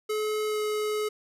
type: tone with pitch glide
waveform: square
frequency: 427.9 to 424.7 Hz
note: A4 to G#4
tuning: -48 to +39 cents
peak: -27 dBFS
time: 0.09-1.09 s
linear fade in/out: 10 ms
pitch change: -13 cents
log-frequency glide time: 0.47-0.6 s
effects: resampled to 32000 Hz